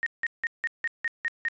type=tone bursts; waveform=sine; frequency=1855 Hz; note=A#6; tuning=9 cents flat; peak=-24 dBFS; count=8; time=0.03-1.484 s; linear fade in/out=0 ms; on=33 ms; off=170 ms; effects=resampled to 16000 Hz